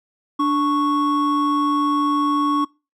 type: tone pair together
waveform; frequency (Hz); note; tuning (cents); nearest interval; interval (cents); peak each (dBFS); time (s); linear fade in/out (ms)
triangle; 293.4 / 1107.7; D4 / C#6; -2 / -2; octave + major seventh; 2300; -17; 0.39-2.65; 10
effects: noise-tail reverb RT60 0.3 s tail -25 dB re dry